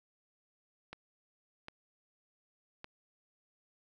clicks, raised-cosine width 0.3 ms, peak -28 dBFS, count 3, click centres 0.93 / 1.684 / 2.844 s, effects none

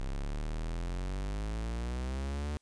45% pulse exponential sweep, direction up, 32.7 to 75.6 Hz, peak -33 dBFS, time 0-2.57 s, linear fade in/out 0 ms, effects white hiss -75 dBFS RMS until 2.61 s + resampled to 22050 Hz

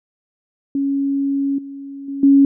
sine tone with level steps, 277.2 Hz, C#4, in tune, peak -16 / -29 / -23 / -7 dBFS, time 0.75-2.45 s, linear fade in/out 2 ms, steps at 1.58 / 2.08 / 2.23 s, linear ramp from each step 5 ms, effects none

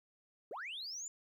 sine linear sweep, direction up, 349.2 to 7220 Hz, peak -40 dBFS, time 0.51-1.08 s, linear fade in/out 2 ms, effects tanh soft clip ceiling -38 dBFS + 13-bit

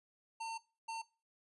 square tone bursts at uneven times, 905 Hz, A5, 48 cents sharp, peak -40 dBFS, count 2, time 0.4-0.58 / 0.88-1.02 s, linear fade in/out 10 ms, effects noise-tail reverb RT60 0.3 s tail -19 dB re dry + resampled to 24000 Hz

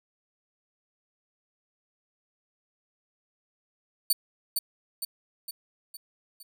10% pulse tone with echo, 4514 Hz, C#8, 31 cents sharp, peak -13 dBFS, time 4.1-4.13 s, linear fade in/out 5 ms, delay 460 ms, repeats 5, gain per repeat -5 dB, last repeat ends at 6.43 s, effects none

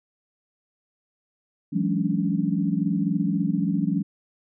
sine tone cluster, 166.1 / 186.9 / 210.5 / 278.8 / 293.5 Hz, E3 / F#3 / G#3 / C#4 / D4, +13 / +18 / +24 / +10 / -1 cents, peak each -27 / -25 / -27 / -28 / -33 dBFS, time 1.72-4.03 s, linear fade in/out 20 ms, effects none

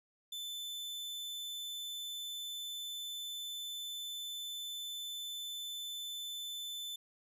40% pulse tone, 3520 Hz, A7, in tune, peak -39 dBFS, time 0.32-6.96 s, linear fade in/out 5 ms, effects none

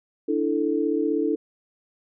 sine chord, D suspended second, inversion none, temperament equal, 293.7 / 329.6 / 440 Hz, D4 / E4 / A4, 0 / 0 / 0 cents, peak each -25 dBFS, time 0.28-1.36 s, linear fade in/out 10 ms, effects none

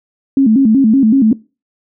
sine tone with vibrato, 243.9 Hz, B3, 21 cents flat, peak -6 dBFS, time 0.37-1.33 s, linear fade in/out 2 ms, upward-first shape square, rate 5.3 Hz, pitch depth 190 cents each way, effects noise-tail reverb RT60 0.3 s tail -22 dB re dry

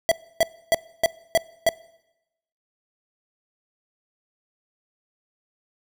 square tone bursts, 660 Hz, E5, 2 cents sharp, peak -15 dBFS, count 6, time 0.09-1.69 s, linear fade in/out 0 ms, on 25 ms, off 290 ms, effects noise-tail reverb RT60 0.9 s tail -22 dB re dry

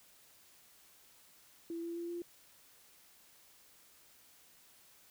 sine tone with pitch steps, 334.9 / 338.4 / 341.9 / 345.5 Hz, E4 / E4 / F4 / F4, +27 / +45 / -37 / -19 cents, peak -38 dBFS, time 1.7-2.22 s, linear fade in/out 2 ms, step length 130 ms, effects white hiss -63 dBFS RMS until 5.1 s

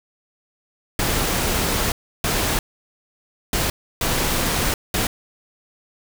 pink noise bursts at uneven times, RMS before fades -21 dBFS, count 5, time 0.99-1.92 / 2.24-2.59 / 3.53-3.7 / 4.01-4.74 / 4.94-5.07 s, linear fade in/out 2 ms, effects none

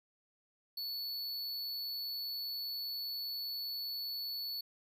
square tone, 4435 Hz, C#8, in tune, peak -38 dBFS, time 0.77-4.61 s, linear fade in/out 5 ms, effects none

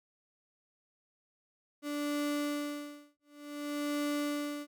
35% pulse tone with tremolo, 292 Hz, D4, 10 cents flat, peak -29 dBFS, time 1.82-4.67 s, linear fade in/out 50 ms, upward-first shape sine, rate 0.55 Hz, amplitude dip 100%, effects none

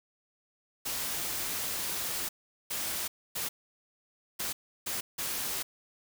white noise bursts at uneven times, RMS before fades -34 dBFS, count 6, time 0.85-2.29 / 2.7-3.08 / 3.35-3.49 / 4.39-4.53 / 4.86-5.01 / 5.18-5.63 s, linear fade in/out 10 ms, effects none

